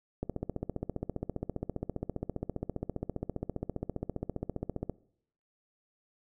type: click train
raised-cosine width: 2 ms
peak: -20 dBFS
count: 71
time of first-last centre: 0.23-4.897 s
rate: 15 Hz
effects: noise-tail reverb RT60 0.7 s tail -22 dB re dry